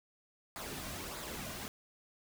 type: noise with flanger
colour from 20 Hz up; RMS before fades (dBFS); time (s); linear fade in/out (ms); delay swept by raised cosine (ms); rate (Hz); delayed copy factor
pink; -43; 0.56-1.68; 0; 0.34 to 2.34; 1.6; -0.5
effects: none